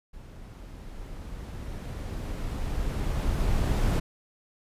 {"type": "noise with level ramp", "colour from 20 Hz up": "brown", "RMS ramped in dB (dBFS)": [-45, -23], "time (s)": [0.13, 4], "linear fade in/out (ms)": 10, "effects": ["resampled to 32000 Hz"]}